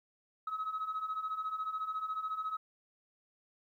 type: beating tone pair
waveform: sine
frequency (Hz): 1270 / 1284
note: D#6 / E6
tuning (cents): +35 / -46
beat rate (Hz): 14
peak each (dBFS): -39 / -35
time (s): 0.47-2.57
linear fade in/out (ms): 5
effects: tanh soft clip ceiling -30 dBFS + 12-bit